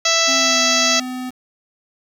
harmonic tone, 661 Hz, E5, 5 cents sharp, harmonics 1 / 2 / 3 / 4 / 5 / 6 / 7 / 8 / 9 / 10, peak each -23 / -23 / -23 / -23 / -23 / -23 / -23 / -23 / -23 / -23 dBFS, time 0.05-1 s, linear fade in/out 5 ms
square tone with pitch glide, 266.4 to 253.6 Hz, C4 to B3, +31 to +46 cents, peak -26 dBFS, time 0.27-1.31 s, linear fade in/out 20 ms, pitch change -85 cents, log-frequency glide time 0.37-0.6 s
effects 7-bit

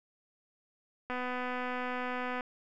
click train, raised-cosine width 0.5 ms, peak -22 dBFS, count 328, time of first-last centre 1.1-2.408 s, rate 250 Hz, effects none

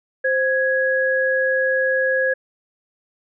sine tone pair together, 523.3 / 1664.1 Hz, C5 / G#6, 0 / +3 cents, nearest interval octave + minor sixth, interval 2003 cents, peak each -19 dBFS, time 0.24-2.34 s, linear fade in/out 10 ms, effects none

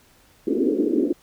pink band-pass noise, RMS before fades -21 dBFS, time 0.47-1.13 s, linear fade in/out 5 ms, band 250 to 430 Hz, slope 48 dB/octave, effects pink hiss -56 dBFS RMS until 1.22 s

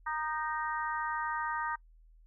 harmonic tone with a mistuned harmonic, 311.1 Hz, D#4, in tune, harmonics 3 / 4 / 5 / 6, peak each -35 / -37 / -39 / -41 dBFS, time 0.06-1.76 s, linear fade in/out 10 ms, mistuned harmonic 4, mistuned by -24 cents, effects noise-tail reverb RT60 0.1 s tail -25 dB re dry + added 40 Hz sine -56 dBFS peak until 2.26 s

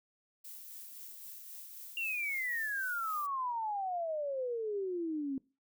violet noise with tremolo, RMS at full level -47 dBFS, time 0.44-3.27 s, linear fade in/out 10 ms, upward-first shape triangle, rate 3.8 Hz, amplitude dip 35%
sine exponential sweep, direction down, 2800 to 263.5 Hz, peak -33 dBFS, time 1.97-5.38 s, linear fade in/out 2 ms
effects noise-tail reverb RT60 0.3 s tail -21 dB re dry

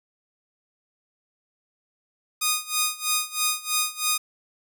5% pulse tone with tremolo, 1236 Hz, D#6, 12 cents flat, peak -8 dBFS, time 2.41-4.18 s, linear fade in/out 10 ms, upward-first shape sine, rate 3.1 Hz, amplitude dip 90%, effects none

